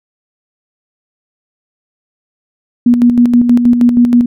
sine tone with tremolo, 241.2 Hz, B3, 41 cents flat, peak -3 dBFS, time 2.86-4.26 s, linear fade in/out 5 ms, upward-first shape square, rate 6.3 Hz, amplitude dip 50%, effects none

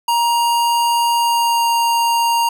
square tone with pitch glide, 941 to 934 Hz, A#5 to A#5, +16 to +3 cents, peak -14 dBFS, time 0.08-2.49 s, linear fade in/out 5 ms, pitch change -13 cents, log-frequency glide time 1.15-1.67 s, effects none

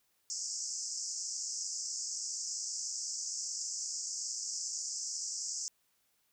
white band-pass noise, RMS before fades -39 dBFS, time 0.3-5.68 s, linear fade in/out 0 ms, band 5000 to 7700 Hz, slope 96 dB/octave, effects white hiss -75 dBFS RMS until 6.32 s

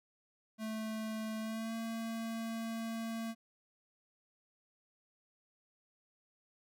square tone with pitch glide, 219 to 226.6 Hz, A3 to A#3, -8 to -49 cents, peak -38 dBFS, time 0.58-3.35 s, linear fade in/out 50 ms, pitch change +59 cents, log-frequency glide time 1.4-1.74 s, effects none

